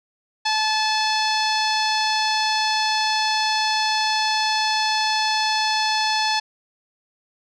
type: tone with low-pass filter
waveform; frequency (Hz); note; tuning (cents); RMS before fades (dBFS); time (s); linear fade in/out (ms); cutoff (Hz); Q
sawtooth; 867; A5; -26; -21; 0.45-6.4; 10; 4900; 3.9
effects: none